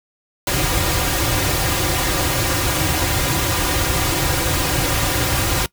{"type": "noise with comb filter", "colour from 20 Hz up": "pink", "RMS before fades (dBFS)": -19, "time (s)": [0.47, 5.66], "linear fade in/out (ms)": 2, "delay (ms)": 4.6, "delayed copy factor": -0.85, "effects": ["noise-tail reverb RT60 0.1 s tail -21 dB re dry"]}